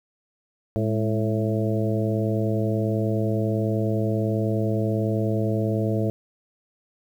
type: harmonic tone with a mistuned harmonic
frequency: 110 Hz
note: A2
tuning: in tune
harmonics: 1 / 2 / 3 / 4 / 5 / 6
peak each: -24 / -27 / -29 / -30 / -31 / -32 dBFS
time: 0.76-6.1 s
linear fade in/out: 0 ms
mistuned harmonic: 2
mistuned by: -69 cents
effects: 9-bit